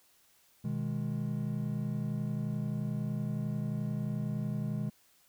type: chord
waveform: triangle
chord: G# minor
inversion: first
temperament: just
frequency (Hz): 124.59 / 155.74 / 207.7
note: B2 / D#3 / G#3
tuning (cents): +16 / +2 / 0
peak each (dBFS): -34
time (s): 0.64-4.9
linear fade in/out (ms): 10
effects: white hiss -66 dBFS RMS until 5.28 s